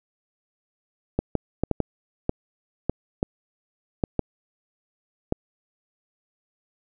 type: clicks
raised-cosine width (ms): 2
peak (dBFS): -8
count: 11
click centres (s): 1.19 / 1.353 / 1.636 / 1.713 / 1.803 / 2.294 / 2.896 / 3.229 / 4.038 / 4.193 / 5.324
effects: none